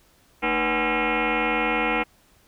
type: tone with frequency modulation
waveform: sine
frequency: 837 Hz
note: G#5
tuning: 13 cents sharp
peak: -20 dBFS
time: 0.42-2.04 s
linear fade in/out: 20 ms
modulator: 265 Hz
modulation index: 6.7
effects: pink hiss -59 dBFS RMS until 2.47 s